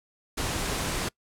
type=low-pass noise; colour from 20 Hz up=pink; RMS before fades=-30 dBFS; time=0.37-1.09 s; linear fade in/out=10 ms; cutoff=11000 Hz; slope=24 dB/octave; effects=noise-tail reverb RT60 0.1 s tail -24 dB re dry